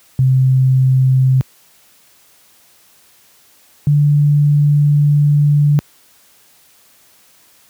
sine tone pair in turn, 130.81 / 146.24 Hz, C3 / D3, 0 / -7 cents, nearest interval major second, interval 193 cents, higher second, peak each -8 dBFS, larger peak neither, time 0.19-1.41 / 3.87-5.79 s, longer second, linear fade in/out 0 ms, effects white hiss -50 dBFS RMS until 7.69 s + high-pass 60 Hz 12 dB/octave

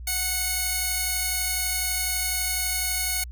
5% pulse tone pair together, 740 / 2188 Hz, F#5 / C#7, 0 / -23 cents, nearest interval octave + perfect fifth, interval 1877 cents, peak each -20 / -15 dBFS, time 0.07-3.24 s, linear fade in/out 5 ms, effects added 60 Hz sine -35 dBFS peak until 3.31 s

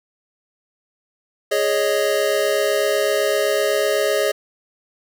square chord, Ab suspended fourth, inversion none, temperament equal, 415.3 / 554.4 / 622.3 Hz, Ab4 / Db5 / Eb5, 0 / 0 / 0 cents, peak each -22 dBFS, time 1.51-4.32 s, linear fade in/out 10 ms, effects none

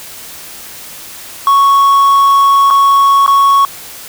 triangle tone with dropouts, 1108.7 Hz, C#6, in tune, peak -3 dBFS, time 1.47-3.65 s, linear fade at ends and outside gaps 1 ms, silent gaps 2.703-2.708 / 3.263-3.278 s, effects white hiss -30 dBFS RMS until 4.08 s

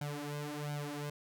sawtooth tone with flanger, 146.83 Hz, D3, in tune, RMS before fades -40 dBFS, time 0.01-1.1 s, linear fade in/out 5 ms, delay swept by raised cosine 1.3 to 4.9 ms, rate 1.4 Hz, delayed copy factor +0.9, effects none

